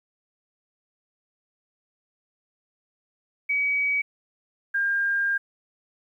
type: tone pair in turn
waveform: sine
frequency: 2270 / 1605.1 Hz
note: C#7 / G6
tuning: +41 / +41 cents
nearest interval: tritone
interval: 600 cents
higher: first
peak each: -21 dBFS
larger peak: neither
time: 3.49-4.02 / 4.74-5.38 s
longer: second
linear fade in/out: 10 ms
effects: 10-bit